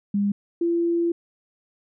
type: tone pair in turn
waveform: sine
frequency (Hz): 202.2 / 340.1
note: G#3 / F4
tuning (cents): -46 / -46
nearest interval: major sixth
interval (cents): 900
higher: second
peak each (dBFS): -19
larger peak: neither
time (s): 0.14-0.32 / 0.61-1.12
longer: second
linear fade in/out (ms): 5
effects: none